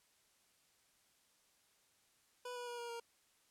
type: tone with pitch steps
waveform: 25% pulse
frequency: 493.9 / 487.1 / 480.4 / 473.8 / 467.3 Hz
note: B4 / B4 / B4 / A#4 / A#4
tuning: 0 / -24 / -48 / +28 / +4 cents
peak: -40 dBFS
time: 2.45-3 s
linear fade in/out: 5 ms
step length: 110 ms
effects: white hiss -73 dBFS RMS until 3.5 s + low-pass 11000 Hz 12 dB/octave